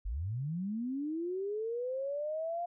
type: linear sweep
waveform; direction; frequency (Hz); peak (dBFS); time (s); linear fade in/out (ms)
sine; up; 41.94 to 704; -33; 0.05-2.66; 10
effects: none